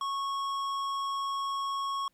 sine tone with tanh clipping, 1101 Hz, C#6, 12 cents flat, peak -32 dBFS, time 0.01-2.08 s, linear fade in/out 2 ms, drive 13 dB, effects pink hiss -73 dBFS RMS until 2.13 s

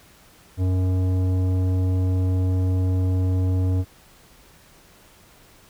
sine tone with tanh clipping, 92.5 Hz, F#2, in tune, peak -20 dBFS, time 0.57-3.85 s, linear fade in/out 50 ms, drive 13 dB, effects pink hiss -52 dBFS RMS until 5.69 s

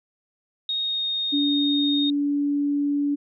sine tone with pitch glide, 3729 to 3703 Hz, A#7 to A#7, 0 to -12 cents, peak -23 dBFS, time 0.69-2.1 s, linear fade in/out 2 ms, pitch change -12 cents, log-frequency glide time 0.81-1.05 s
sine tone, 287.2 Hz, D4, 39 cents flat, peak -20 dBFS, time 1.32-3.16 s, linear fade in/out 20 ms
effects none

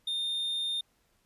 triangle tone, 3638 Hz, A#7, 43 cents flat, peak -28 dBFS, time 0.07-0.81 s, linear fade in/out 5 ms, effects pink hiss -71 dBFS RMS until 1.25 s + resampled to 32000 Hz

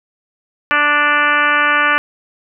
harmonic tone, 293.7 Hz, D4, in tune, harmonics 1 / 2 / 3 / 4 / 5 / 6 / 7 / 8 / 9 / 10, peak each -28 / -25 / -25 / -16 / -16 / -17 / -24 / -21 / -24 / -27 dBFS, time 0.71-1.98 s, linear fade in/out 0 ms, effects none

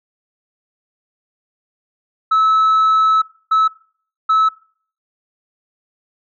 sine tone bursts at uneven times, 1300 Hz, E6, 24 cents flat, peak -8 dBFS, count 3, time 2.31-3.22 / 3.51-3.68 / 4.29-4.49 s, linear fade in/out 10 ms, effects noise-tail reverb RT60 0.5 s tail -22 dB re dry + tanh soft clip ceiling -9 dBFS

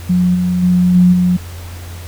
sine tone with level steps, 179.6 Hz, F3, 49 cents sharp, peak -9 / -12 / -8 / -5 / -9 dBFS, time 0.09-1.37 s, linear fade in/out 10 ms, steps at 0.34 / 0.62 / 0.94 / 1.12 s, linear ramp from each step 20 ms, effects added 87 Hz sine -27 dBFS peak until 2.07 s + pink hiss -36 dBFS RMS until 2.07 s

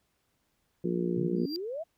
harmonic tone, 58.9 Hz, A#1, 19 cents sharp, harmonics 3 / 4 / 5 / 6 / 7 / 8, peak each -31 / -37 / -39 / -31 / -38 / -40 dBFS, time 0.84-1.46 s, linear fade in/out 5 ms
sine exponential sweep, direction up, 124.1 to 690 Hz, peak -33 dBFS, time 1.16-1.84 s, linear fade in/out 20 ms
triangle tone with exponential growth, 4741 Hz, D8, 16 cents sharp, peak -30 dBFS, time 1.36-1.56 s, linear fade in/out 0 ms, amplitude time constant 43 ms
effects pink hiss -75 dBFS RMS until 1.97 s

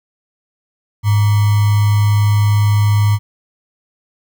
sine tone with sample-and-hold, 103.83 Hz, G#2, in tune, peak -9 dBFS, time 1.03-3.19 s, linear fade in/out 50 ms, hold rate 1050 Hz, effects none

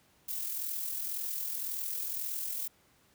violet noise with amplitude modulation, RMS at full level -34 dBFS, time 0.28-2.68 s, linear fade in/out 10 ms, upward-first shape sine, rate 41.9 Hz, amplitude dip 45%, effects pink hiss -66 dBFS RMS until 3.14 s + high-pass 60 Hz 12 dB/octave

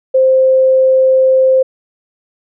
sine tone, 523.3 Hz, C5, in tune, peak -6 dBFS, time 0.14-1.63 s, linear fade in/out 10 ms, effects none

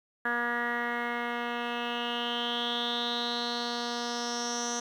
10% pulse tone with low-pass filter sweep, 238.8 Hz, A#3, 42 cents sharp, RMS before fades -32 dBFS, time 0.25-4.8 s, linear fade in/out 5 ms, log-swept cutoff 1700 to 6100 Hz, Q 7.4, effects 10-bit

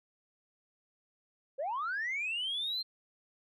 sine linear sweep, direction up, 502 to 4201 Hz, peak -31 dBFS, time 1.58-2.83 s, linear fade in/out 20 ms, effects tanh soft clip ceiling -29 dBFS

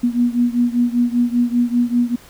sine beating tone pair, 239.5 / 244.6 Hz, A#3 / B3, +47 / -16 cents, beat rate 5.1 Hz, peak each -16 / -18 dBFS, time 0.03-2.16 s, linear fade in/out 10 ms, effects pink hiss -45 dBFS RMS until 2.29 s

